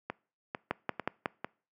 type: two click trains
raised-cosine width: 0.5 ms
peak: -19 / -14 dBFS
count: 4 / 4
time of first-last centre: 0.1-1.445 / 0.71-1.258 s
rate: 2.23 / 5.47 Hz
effects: noise-tail reverb RT60 0.4 s tail -24 dB re dry + high-pass 150 Hz 12 dB/octave